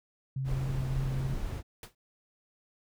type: tone with vibrato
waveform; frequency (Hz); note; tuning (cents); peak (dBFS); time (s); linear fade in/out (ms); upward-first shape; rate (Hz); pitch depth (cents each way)
sine; 132.9; C3; +27; -30; 0.36-1.34; 5; sine; 3.6; 9
type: noise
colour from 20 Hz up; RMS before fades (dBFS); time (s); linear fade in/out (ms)
brown; -35; 0.44-1.63; 50
type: noise with exponential decay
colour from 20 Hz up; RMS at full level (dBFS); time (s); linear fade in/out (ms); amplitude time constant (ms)
pink; -40; 1.83-1.95; 2; 25
effects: none